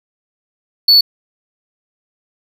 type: tone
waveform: triangle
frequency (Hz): 4447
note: C#8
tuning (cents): +5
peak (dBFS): -4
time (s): 0.88-1.01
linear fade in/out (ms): 5
effects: none